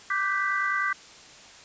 sine chord, G major seventh, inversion second, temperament equal with one note detuned, 1174.7 / 1518.1 / 1568 / 1975.5 Hz, D6 / F#6 / G6 / B6, 0 / +44 / 0 / 0 cents, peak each -28 / -32 / -29 / -29 dBFS, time 0.1-0.93 s, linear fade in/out 5 ms, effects white hiss -48 dBFS RMS until 1.64 s + resampled to 16000 Hz

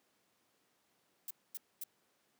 violet noise bursts, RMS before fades -42 dBFS, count 3, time 1.28-1.838 s, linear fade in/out 2 ms, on 26 ms, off 240 ms, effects pink hiss -75 dBFS RMS until 2.39 s + high-pass 200 Hz 12 dB/octave

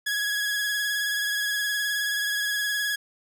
sawtooth tone with vibrato, 1670 Hz, G#6, 9 cents sharp, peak -21 dBFS, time 0.06-2.96 s, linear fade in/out 10 ms, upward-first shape sine, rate 19 Hz, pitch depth 26 cents each way, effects none

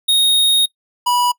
square tone pair in turn, 3729 / 978 Hz, A#7 / B5, 0 / -17 cents, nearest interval octave + major seventh, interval 2317 cents, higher first, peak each -11 / -14 dBFS, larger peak first, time 0.08-0.66 / 1.06-1.32 s, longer first, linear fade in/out 10 ms, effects noise-tail reverb RT60 0.1 s tail -24 dB re dry

